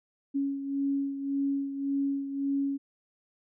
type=beating tone pair; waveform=sine; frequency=277.2 / 279 Hz; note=C#4 / C#4; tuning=0 / +11 cents; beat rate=1.8 Hz; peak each=-28 / -35 dBFS; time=0.34-2.78 s; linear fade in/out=20 ms; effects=none